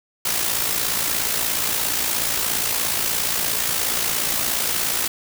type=noise with amplitude modulation; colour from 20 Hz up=white; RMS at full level=-20 dBFS; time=0.25-5.08 s; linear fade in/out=5 ms; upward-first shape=sine; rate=57 Hz; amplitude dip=50%; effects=none